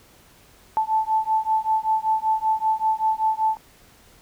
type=beating tone pair; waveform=sine; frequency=874 / 879.2 Hz; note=A5 / A5; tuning=-12 / -2 cents; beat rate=5.2 Hz; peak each=-22 dBFS; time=0.77-3.57 s; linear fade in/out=0 ms; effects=pink hiss -53 dBFS RMS until 4.21 s